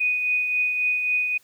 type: tone with tremolo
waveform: sine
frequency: 2485 Hz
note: D#7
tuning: 3 cents flat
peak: -18 dBFS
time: 0-1.38 s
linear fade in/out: 10 ms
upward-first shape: triangle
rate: 3.7 Hz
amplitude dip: 45%
effects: white hiss -59 dBFS RMS until 1.43 s